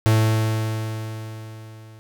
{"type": "tone with level ramp", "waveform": "45% pulse", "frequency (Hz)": 110.1, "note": "A2", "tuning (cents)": 2, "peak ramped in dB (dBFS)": [-13, -42], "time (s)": [0.06, 1.99], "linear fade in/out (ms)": 0, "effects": []}